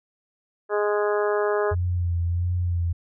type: harmonic tone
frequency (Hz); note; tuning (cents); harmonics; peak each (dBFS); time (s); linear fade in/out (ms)
207.7; G#3; 0; 2 / 3 / 4 / 5 / 6 / 7 / 8; -22 / -27 / -32 / -32 / -32 / -36 / -34; 0.69-1.75; 50
type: tone with vibrato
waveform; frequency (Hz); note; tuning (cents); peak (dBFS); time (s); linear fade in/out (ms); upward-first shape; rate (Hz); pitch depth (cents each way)
sine; 87.31; F2; 0; -21; 1.71-2.93; 10; sine; 1.5; 37
effects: none